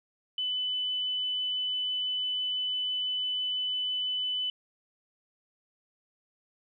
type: tone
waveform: sine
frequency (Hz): 3002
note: F#7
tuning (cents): +24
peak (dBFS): -28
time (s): 0.38-4.5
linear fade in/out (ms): 2
effects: none